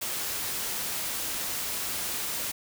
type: noise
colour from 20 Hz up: white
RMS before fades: -32 dBFS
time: 0.01-2.52 s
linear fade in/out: 10 ms
effects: none